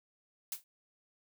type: noise with exponential decay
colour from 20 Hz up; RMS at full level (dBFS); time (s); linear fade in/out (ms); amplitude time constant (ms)
blue; -33; 0.52-0.64; 2; 24
effects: none